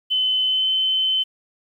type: tone with pitch glide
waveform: sine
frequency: 3039 to 3062 Hz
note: F#7 to G7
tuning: +46 to -41 cents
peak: -17 dBFS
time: 0.1-1.24 s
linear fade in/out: 20 ms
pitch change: +13 cents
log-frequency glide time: 0.45-0.67 s
effects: 9-bit